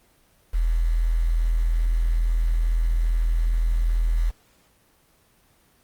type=tone with quantisation; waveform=sine; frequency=41.2 Hz; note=E1; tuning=in tune; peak=-18 dBFS; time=0.53-4.31 s; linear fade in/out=20 ms; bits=7; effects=pink hiss -60 dBFS RMS until 5.83 s + Opus 24 kbps